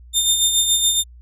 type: tone with tremolo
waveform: 20% pulse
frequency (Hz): 3619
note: A7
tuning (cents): +48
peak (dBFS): -7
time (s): 0.13-1.04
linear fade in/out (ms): 50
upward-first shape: sine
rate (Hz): 7.1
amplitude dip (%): 50
effects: added 60 Hz sine -40 dBFS peak until 1.21 s